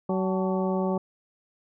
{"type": "harmonic tone with a mistuned harmonic", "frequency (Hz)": 188.4, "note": "F#3", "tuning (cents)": 32, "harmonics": [1, 2, 3, 4, 5, 6], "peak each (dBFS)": [-26, -29, -31, -36, -35, -39], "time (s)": [0.09, 0.98], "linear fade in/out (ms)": 5, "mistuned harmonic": 5, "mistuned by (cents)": -110, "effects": []}